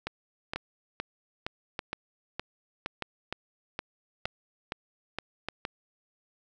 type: two click trains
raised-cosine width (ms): 0.3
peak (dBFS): -16 / -16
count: 5 / 13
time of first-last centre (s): 0.56-5.486 / 0.07-5.651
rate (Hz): 0.812 / 2.15
effects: none